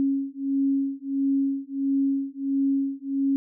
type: beating tone pair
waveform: sine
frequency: 273.4 / 274.9 Hz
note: C#4 / C#4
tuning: -24 / -14 cents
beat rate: 1.5 Hz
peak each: -25 dBFS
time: 0-3.36 s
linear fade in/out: 0 ms
effects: none